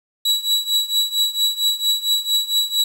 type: tone with tremolo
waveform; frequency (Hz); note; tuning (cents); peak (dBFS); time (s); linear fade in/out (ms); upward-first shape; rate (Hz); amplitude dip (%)
40% pulse; 3906; B7; -20; -12; 0.25-2.84; 5; triangle; 4.4; 90
effects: 8-bit